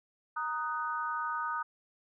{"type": "chord", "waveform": "sine", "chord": "D# minor", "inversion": "second", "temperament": "just", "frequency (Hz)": [933.4, 1244.5, 1493.4], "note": ["A#5", "D#6", "F#6"], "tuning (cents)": [2, 0, 16], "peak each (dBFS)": [-37, -34, -38], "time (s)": [0.36, 1.63], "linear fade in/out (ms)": 10, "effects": []}